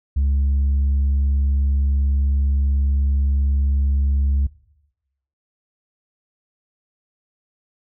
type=tone; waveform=sine; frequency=69.3 Hz; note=C#2; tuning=in tune; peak=-13 dBFS; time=0.16-4.47 s; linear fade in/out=10 ms; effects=noise-tail reverb RT60 0.9 s tail -20 dB re dry + tanh soft clip ceiling -14 dBFS